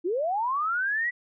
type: linear sweep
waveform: sine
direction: up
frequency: 317.8 to 1975.5 Hz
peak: -24 dBFS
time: 0.04-1.11 s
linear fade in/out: 20 ms
effects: none